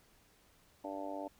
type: harmonic tone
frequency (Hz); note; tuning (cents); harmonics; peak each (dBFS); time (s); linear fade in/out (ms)
98; G2; 0; 3 / 4 / 5 / 6 / 7 / 8 / 9; -44 / -52 / -51 / -44 / -46 / -52 / -47; 0.84-1.28; 5
effects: pink hiss -67 dBFS RMS until 1.39 s